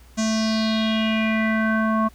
square tone with low-pass filter sweep, 220 Hz, A3, in tune, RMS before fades -21 dBFS, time 0.17-2.09 s, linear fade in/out 20 ms, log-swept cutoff 6700 to 1100 Hz, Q 4.5, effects added 60 Hz sine -47 dBFS peak until 2.14 s + pink hiss -54 dBFS RMS until 2.14 s

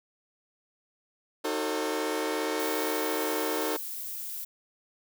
sawtooth chord, D# diminished seventh, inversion none, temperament just, 311.1 / 373.4 / 448 / 537.6 Hz, D#4 / F#4 / A4 / C5, 0 / +16 / +31 / +47 cents, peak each -29 / -32 / -28 / -32 dBFS, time 1.44-3.77 s, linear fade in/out 10 ms
violet noise, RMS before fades -37 dBFS, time 2.59-4.45 s, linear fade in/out 10 ms
effects none

